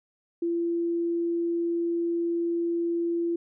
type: tone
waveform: sine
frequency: 339.8 Hz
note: F4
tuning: 47 cents flat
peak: -24 dBFS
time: 0.42-3.36 s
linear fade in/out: 5 ms
effects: none